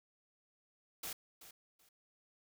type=noise with echo; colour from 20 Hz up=white; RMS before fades=-43 dBFS; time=1.03-1.13 s; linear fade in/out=5 ms; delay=380 ms; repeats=2; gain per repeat=-13 dB; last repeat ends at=1.89 s; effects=none